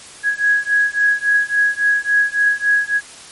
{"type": "beating tone pair", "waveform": "sine", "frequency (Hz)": [1661.2, 1664.8], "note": ["G#6", "G#6"], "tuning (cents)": [0, 4], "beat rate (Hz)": 3.6, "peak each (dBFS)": -16, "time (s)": [0.23, 3.01], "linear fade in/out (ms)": 50, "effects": ["white hiss -38 dBFS RMS until 3.31 s", "MP3 48 kbps"]}